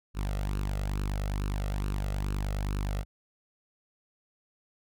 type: tone with flanger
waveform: sawtooth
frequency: 49.65 Hz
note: G1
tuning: 23 cents sharp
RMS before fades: -31 dBFS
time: 0.14-3.05 s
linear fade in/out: 50 ms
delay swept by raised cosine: 0.72 to 1.55 ms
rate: 2.3 Hz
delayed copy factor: +0.6
effects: none